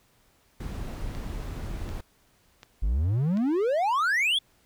brown noise, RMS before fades -34 dBFS, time 0.6-2.01 s, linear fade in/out 5 ms
click train, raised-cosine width 0.2 ms, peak -27 dBFS, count 4, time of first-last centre 1.15-3.372 s, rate 1.35 Hz
triangle exponential sweep, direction up, 45.89 to 3525 Hz, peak -20 dBFS, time 2.82-4.39 s, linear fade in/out 10 ms
effects pink hiss -64 dBFS RMS until 4.65 s

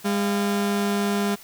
30% pulse tone pair together, 203.1 / 689 Hz, G#3 / F5, -38 / -24 cents, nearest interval octave + major sixth, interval 2114 cents, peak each -19 / -28 dBFS, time 0.04-1.36 s, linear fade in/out 20 ms, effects white hiss -46 dBFS RMS until 1.43 s

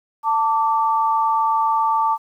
sine tone pair together, 891 / 1163.5 Hz, A5 / D6, +22 / -17 cents, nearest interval perfect fourth, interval 461 cents, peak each -17 / -20 dBFS, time 0.23-2.18 s, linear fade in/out 50 ms, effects 9-bit

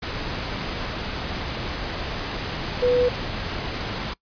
sine tone in noise, 493.9 Hz, B4, in tune, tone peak -16 dBFS, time 2.82-3.09 s, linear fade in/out 10 ms, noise pink, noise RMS -29 dBFS, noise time 0.02-4.14 s, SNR +10 dB, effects noise-tail reverb RT60 0.1 s tail -23 dB re dry + resampled to 11025 Hz

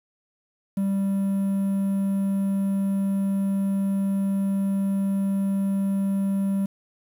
triangle tone with quantisation, 196 Hz, G3, in tune, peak -19 dBFS, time 0.77-6.66 s, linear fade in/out 5 ms, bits 8, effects none

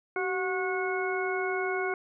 harmonic tone with a mistuned harmonic, 364.5 Hz, F#4, 26 cents flat, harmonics 1 / 2 / 3 / 4 / 6, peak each -30 / -35 / -38 / -34 / -36 dBFS, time 0.16-1.94 s, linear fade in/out 2 ms, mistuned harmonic 1, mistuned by +69 cents, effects none

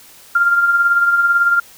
sine tone with tremolo, 1394 Hz, F6, 4 cents flat, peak -8 dBFS, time 0.35-1.6 s, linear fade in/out 5 ms, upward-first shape triangle, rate 18 Hz, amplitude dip 55%, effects white hiss -43 dBFS RMS until 1.77 s

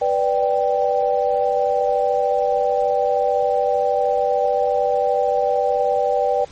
sine chord, G major, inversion first, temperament equal, 493.9 / 587.3 / 784 Hz, B4 / D5 / G5, 0 / 0 / 0 cents, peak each -20 dBFS, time 0.01-6.45 s, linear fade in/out 10 ms, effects pink hiss -45 dBFS RMS until 6.51 s + MP3 32 kbps

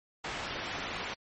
white low-pass noise, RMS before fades -38 dBFS, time 0.24-1.14 s, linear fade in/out 5 ms, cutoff 2600 Hz, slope 12 dB/octave, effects MP3 32 kbps

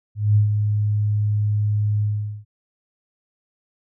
sine tone with ADSR envelope, 104.8 Hz, G#2, 16 cents sharp, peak -11 dBFS, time 0.15-2.45 s, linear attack 210 ms, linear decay 120 ms, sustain -6 dB, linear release 430 ms, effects none

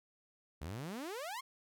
sawtooth exponential sweep, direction up, 68.5 to 1108.7 Hz, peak -37 dBFS, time 0.61-1.41 s, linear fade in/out 10 ms, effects none

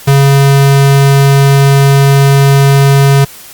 square tone, 138.59 Hz, C#3, in tune, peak -4 dBFS, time 0.07-3.25 s, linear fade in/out 10 ms, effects white hiss -32 dBFS RMS until 3.53 s + Opus 48 kbps

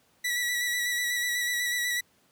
sawtooth tone with vibrato, 1948 Hz, B6, 24 cents flat, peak -23 dBFS, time 0.24-2.01 s, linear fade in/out 10 ms, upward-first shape square, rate 8.1 Hz, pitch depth 20 cents each way, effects pink hiss -65 dBFS RMS until 2.31 s + high-pass 100 Hz 12 dB/octave

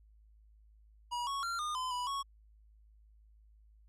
square tone with pitch steps, 964 / 1108 / 1378 / 1218 / 1020 / 985 / 1107 Hz, B5 / C#6 / F6 / D#6 / C6 / B5 / C#6, -42 / -1 / -24 / -37 / -44 / -5 / -3 cents, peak -35 dBFS, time 1.11-2.23 s, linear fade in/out 20 ms, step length 160 ms, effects added 53 Hz sine -59 dBFS peak until 3.88 s + low-pass 9000 Hz 12 dB/octave

